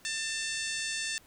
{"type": "harmonic tone", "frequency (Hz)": 892, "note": "A5", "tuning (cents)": 23, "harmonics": [2, 3, 4, 5, 6, 7, 8, 9, 10], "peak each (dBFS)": [-37, -39, -40, -41, -42, -42, -43, -44, -44], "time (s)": [0.05, 1.18], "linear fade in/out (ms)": 0, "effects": ["pink hiss -59 dBFS RMS until 1.26 s"]}